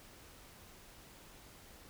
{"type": "silence", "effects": ["pink hiss -57 dBFS RMS until 1.89 s"]}